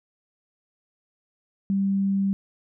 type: tone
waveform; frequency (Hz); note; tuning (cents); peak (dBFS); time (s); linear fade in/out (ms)
sine; 196; G3; 0; -20; 1.7-2.33; 0
effects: none